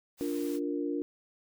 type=noise; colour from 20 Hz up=white; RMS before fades=-48 dBFS; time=0.17-0.6 s; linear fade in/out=50 ms
type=chord; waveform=sine; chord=Bb major; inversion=first; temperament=just; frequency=291.4 / 349.6 / 466.2 Hz; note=D4 / F4 / Bb4; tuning=-13 / +2 / 0 cents; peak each=-32 / -35 / -37 dBFS; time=0.21-1.02 s; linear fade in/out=0 ms
effects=none